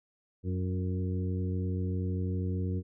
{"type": "harmonic tone with a mistuned harmonic", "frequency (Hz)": 92.5, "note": "F#2", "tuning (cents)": 0, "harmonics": [1, 2, 3, 4, 5], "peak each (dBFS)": [-30, -36, -40, -42, -44], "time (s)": [0.43, 2.83], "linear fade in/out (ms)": 50, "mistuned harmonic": 4, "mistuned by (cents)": -21, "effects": []}